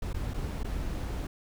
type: noise with dropouts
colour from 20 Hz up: brown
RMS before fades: -33 dBFS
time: 0.02-1.27 s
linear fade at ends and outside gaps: 5 ms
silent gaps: 0.131-0.143 / 0.337-0.341 / 0.633-0.644 s
effects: none